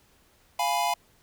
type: chord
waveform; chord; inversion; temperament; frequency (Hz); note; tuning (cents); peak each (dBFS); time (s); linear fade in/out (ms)
square; F diminished; none; equal; 698.5 / 830.6 / 987.8; F5 / Ab5 / Cb6; 0 / 0 / 0; -29; 0.59-0.94; 5
effects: pink hiss -62 dBFS RMS until 1.22 s

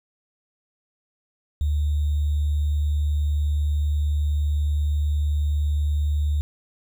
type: tone with sample-and-hold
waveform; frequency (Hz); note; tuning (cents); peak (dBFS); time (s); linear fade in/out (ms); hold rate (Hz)
sine; 74.1; D2; +16; -19; 1.61-6.41; 0; 3675
effects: none

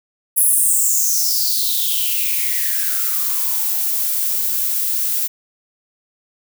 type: noise with high-pass filter sweep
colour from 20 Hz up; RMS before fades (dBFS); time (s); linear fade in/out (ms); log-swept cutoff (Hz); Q
violet; -18; 0.36-5.28; 20; 11000 to 230; 7.4
effects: none

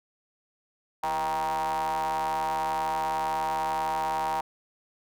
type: ring-modulated tone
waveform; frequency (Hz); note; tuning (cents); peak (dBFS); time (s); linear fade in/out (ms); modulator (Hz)
square; 75.5; D2; +48; -24; 1.03-4.41; 5; 865
effects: none

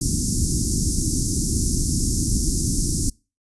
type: band-stop noise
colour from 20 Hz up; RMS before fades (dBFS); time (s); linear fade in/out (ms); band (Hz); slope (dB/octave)
pink; -21; 0.01-3.1; 5; 330 to 5300; 48
effects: noise-tail reverb RT60 0.3 s tail -25 dB re dry + resampled to 24000 Hz

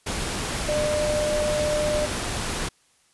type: tone in noise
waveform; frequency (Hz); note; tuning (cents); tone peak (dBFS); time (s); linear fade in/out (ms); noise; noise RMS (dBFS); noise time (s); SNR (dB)
sine; 600; D5; +37; -22; 0.68-2.06; 10; pink; -28; 0.06-2.69; +3
effects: white hiss -62 dBFS RMS until 3.13 s + resampled to 24000 Hz

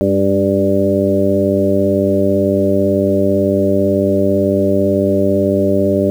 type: harmonic tone with a mistuned harmonic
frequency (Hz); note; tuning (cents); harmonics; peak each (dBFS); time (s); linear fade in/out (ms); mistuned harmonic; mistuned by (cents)
98; G2; 0; 1 / 2 / 3 / 4 / 5 / 6; -21 / -17 / -18 / -17 / -22 / -16; 0.01-6.1; 0; 2; +35
effects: 7-bit

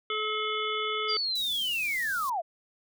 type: harmonic tone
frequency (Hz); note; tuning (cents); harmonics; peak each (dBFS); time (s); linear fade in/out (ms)
430; A4; -40; 1 / 3 / 5 / 7 / 8; -34 / -32 / -35 / -36 / -36; 0.1-1.17; 2
type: linear sweep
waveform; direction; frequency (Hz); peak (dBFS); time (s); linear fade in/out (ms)
sine; down; 4859 to 620; -27; 1.08-2.42; 20
type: band-stop noise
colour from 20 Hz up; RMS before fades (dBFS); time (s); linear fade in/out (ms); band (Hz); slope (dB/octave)
white; -42; 1.35-2.3; 5; 300 to 3600; 48
effects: none

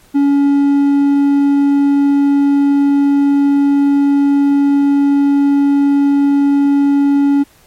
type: tone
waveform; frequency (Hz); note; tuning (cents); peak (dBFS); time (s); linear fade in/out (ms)
triangle; 282; C#4; +30; -6; 0.14-7.44; 20
effects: pink hiss -48 dBFS RMS until 7.66 s + MP3 64 kbps

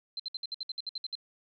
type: tone bursts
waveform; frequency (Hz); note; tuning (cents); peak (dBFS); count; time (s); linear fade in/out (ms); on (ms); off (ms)
sine; 4107; C8; -33; -33; 12; 0.17-1.153; 2; 26; 61
effects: none

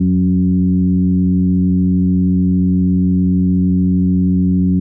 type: tone with frequency modulation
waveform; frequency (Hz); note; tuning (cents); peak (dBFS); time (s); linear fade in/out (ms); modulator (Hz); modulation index
sine; 182.5; F#3; -24; -10; 0-4.8; 10; 93.5; 0.84
effects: none

